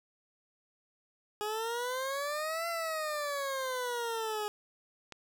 20% pulse exponential two-way sweep, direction up then down, 415.3 to 681 to 415.3 Hz, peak -28 dBFS, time 1.41-4.48 s, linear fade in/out 0 ms, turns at 2.68 s
click, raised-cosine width 0.2 ms, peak -27 dBFS, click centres 5.123 s
effects none

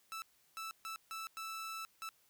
sawtooth tone bursts at uneven times, 1318.5 Hz, E6, in tune, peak -38 dBFS, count 6, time 0.12-0.22 / 0.57-0.71 / 0.85-0.96 / 1.11-1.27 / 1.37-1.85 / 2.02-2.09 s, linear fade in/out 0 ms, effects white hiss -71 dBFS RMS until 2.29 s

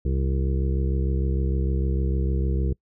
harmonic tone, 66.6 Hz, C2, 31 cents sharp, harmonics 1 / 2 / 3 / 5 / 6 / 7, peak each -22 / -28 / -33 / -34 / -36 / -38 dBFS, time 0.05-2.73 s, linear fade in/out 5 ms, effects noise-tail reverb RT60 0.1 s tail -24 dB re dry

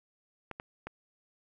clicks, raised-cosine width 0.5 ms, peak -24 dBFS, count 3, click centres 0.513 / 0.599 / 0.87 s, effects none

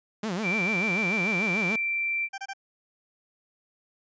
sawtooth tone with vibrato, 196 Hz, G3, in tune, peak -24 dBFS, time 0.23-1.76 s, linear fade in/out 5 ms, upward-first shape sine, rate 6.8 Hz, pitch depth 240 cents each way
sine tone, 2349 Hz, D7, in tune, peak -25 dBFS, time 0.42-2.29 s, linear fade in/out 50 ms
20% pulse tone bursts, 785 Hz, G5, 2 cents sharp, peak -28 dBFS, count 3, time 2.33-2.535 s, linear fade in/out 10 ms, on 51 ms, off 26 ms
effects resampled to 16000 Hz

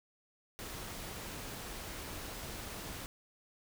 pink noise, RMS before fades -44 dBFS, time 0.59-3.06 s, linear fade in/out 0 ms, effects none

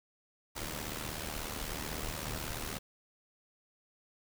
pink noise with amplitude modulation, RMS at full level -36 dBFS, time 0.55-2.79 s, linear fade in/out 20 ms, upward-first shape sine, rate 76.3 Hz, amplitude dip 70%, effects none

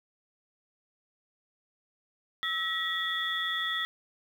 sine tone cluster, 1307 / 1916 / 3352 / 3530 Hz, E6 / A#6 / G#7 / A7, -15 / +47 / +15 / +5 cents, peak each -36 / -32 / -34 / -36 dBFS, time 2.43-3.85 s, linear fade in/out 0 ms, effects 9-bit

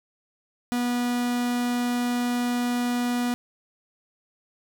45% pulse tone, 243.5 Hz, B3, 24 cents flat, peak -23 dBFS, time 0.72-3.34 s, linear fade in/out 0 ms, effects none

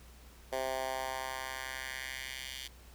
10% pulse tone with high-pass filter sweep, 131.4 Hz, C3, 8 cents sharp, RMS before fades -39 dBFS, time 0.52-2.68 s, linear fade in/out 10 ms, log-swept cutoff 540 to 3100 Hz, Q 1.8, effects added 60 Hz sine -54 dBFS peak until 2.94 s + pink hiss -59 dBFS RMS until 2.94 s

